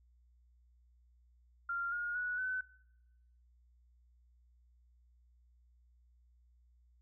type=tone with pitch steps; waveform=sine; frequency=1389 / 1428.9 / 1469.9 / 1512.1 Hz; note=F6 / F6 / F#6 / F#6; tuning=-10 / +39 / -12 / +37 cents; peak=-34 dBFS; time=1.69-2.61 s; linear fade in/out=5 ms; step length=230 ms; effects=noise-tail reverb RT60 0.9 s tail -22 dB re dry + added 60 Hz sine -64 dBFS peak until 7.01 s